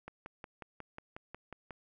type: click train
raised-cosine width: 0.5 ms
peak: -29 dBFS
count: 10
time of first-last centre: 0.08-1.707 s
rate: 5.53 Hz
effects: none